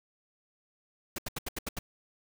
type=noise bursts; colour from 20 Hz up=pink; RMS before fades=-35 dBFS; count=7; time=1.16-1.79 s; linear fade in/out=5 ms; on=24 ms; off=77 ms; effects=none